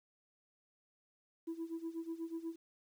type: tone with tremolo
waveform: sine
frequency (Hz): 329.6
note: E4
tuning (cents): 0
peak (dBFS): -35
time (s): 1.47-2.56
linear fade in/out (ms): 10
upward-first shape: sine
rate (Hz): 8.2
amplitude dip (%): 85
effects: tanh soft clip ceiling -35 dBFS + 11-bit